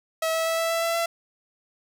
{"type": "tone with pitch steps", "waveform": "sawtooth", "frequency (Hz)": [646, 650.5, 655, 659.6, 664.2, 668.8, 673.4], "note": ["E5", "E5", "E5", "E5", "E5", "E5", "E5"], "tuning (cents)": [-35, -23, -11, 1, 13, 25, 37], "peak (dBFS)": -19, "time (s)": [0.22, 1.06], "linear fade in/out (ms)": 5, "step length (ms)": 120, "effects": []}